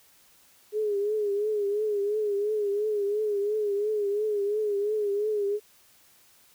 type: tone with vibrato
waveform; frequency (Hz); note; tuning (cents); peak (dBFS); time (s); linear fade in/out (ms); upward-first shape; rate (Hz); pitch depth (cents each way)
sine; 415.3; G#4; 0; -24; 0.72-5.6; 50; triangle; 2.9; 82
effects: white hiss -59 dBFS RMS until 6.54 s